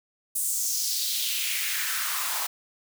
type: noise with high-pass filter sweep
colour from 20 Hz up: white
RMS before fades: -28 dBFS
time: 0.35-2.47 s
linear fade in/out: 10 ms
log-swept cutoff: 9000 to 820 Hz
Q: 2.5
effects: none